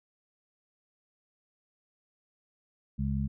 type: harmonic tone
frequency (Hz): 68.6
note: C#2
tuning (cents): -17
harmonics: 1 / 2 / 3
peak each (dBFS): -32 / -32 / -32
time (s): 2.98-3.28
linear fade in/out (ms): 20
effects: none